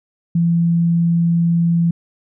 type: tone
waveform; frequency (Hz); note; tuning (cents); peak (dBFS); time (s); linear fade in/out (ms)
sine; 169.1; E3; +44; -12; 0.35-1.91; 5
effects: none